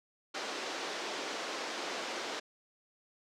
pink band-pass noise, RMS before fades -39 dBFS, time 0.34-2.4 s, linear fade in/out 10 ms, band 310 to 6100 Hz, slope 24 dB/octave, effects none

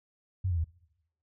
sine tone with pitch steps, 93.5 / 86.3 / 80.3 Hz, F#2 / F2 / E2, +19 / -20 / -45 cents, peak -26 dBFS, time 0.44-0.644 s, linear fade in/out 10 ms, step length 68 ms, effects noise-tail reverb RT60 0.9 s tail -23 dB re dry

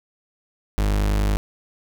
40% pulse tone, 50.9 Hz, G#1, 34 cents flat, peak -17 dBFS, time 0.78-1.37 s, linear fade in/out 0 ms, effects none

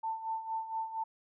sine tone with tremolo, 892 Hz, A5, 23 cents sharp, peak -31 dBFS, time 0.03-1.04 s, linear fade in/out 10 ms, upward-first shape sine, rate 4.3 Hz, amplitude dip 70%, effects none

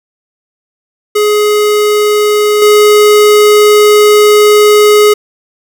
square tone with level steps, 419.4 Hz, G#4, 17 cents sharp, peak -7 / -3 dBFS, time 1.15-5.14 s, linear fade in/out 10 ms, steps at 2.62 s, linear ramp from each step 2 ms, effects none

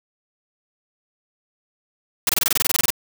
white noise bursts, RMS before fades -18 dBFS, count 14, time 2.27-2.904 s, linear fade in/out 2 ms, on 23 ms, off 24 ms, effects none

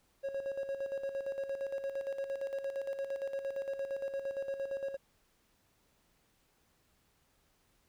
triangle tone with tremolo, 548 Hz, C#5, 20 cents flat, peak -31 dBFS, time 0.23-4.97 s, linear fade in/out 20 ms, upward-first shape square, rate 8.7 Hz, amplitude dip 60%, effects pink hiss -72 dBFS RMS until 7.88 s

